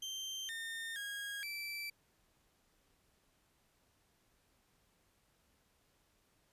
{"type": "tone with pitch steps", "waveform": "30% pulse", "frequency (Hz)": [3137, 1820, 1638, 2329], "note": ["G7", "A#6", "G#6", "D7"], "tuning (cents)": [1, -42, -24, -15], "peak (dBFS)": -38, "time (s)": [0.02, 1.9], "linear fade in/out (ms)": 5, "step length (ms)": 470, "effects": ["pink hiss -74 dBFS RMS until 6.52 s", "resampled to 32000 Hz"]}